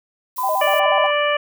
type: noise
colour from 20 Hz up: violet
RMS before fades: -32 dBFS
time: 0.36-0.8 s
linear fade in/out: 10 ms
type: tone with tremolo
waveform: sine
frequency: 1010 Hz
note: B5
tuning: 39 cents sharp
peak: -20 dBFS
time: 0.38-1.11 s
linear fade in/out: 5 ms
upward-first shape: square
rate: 2.2 Hz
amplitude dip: 50%
type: tone with vibrato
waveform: sine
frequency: 699 Hz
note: F5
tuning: 1 cent sharp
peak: -19 dBFS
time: 0.43-1.07 s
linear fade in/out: 10 ms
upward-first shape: square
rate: 8.2 Hz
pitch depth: 190 cents each way
type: harmonic tone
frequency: 587.3 Hz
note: D5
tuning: in tune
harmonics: 1 / 2 / 3 / 4 / 5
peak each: -19 / -22 / -24 / -25 / -26 dBFS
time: 0.61-1.37 s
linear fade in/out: 5 ms
effects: none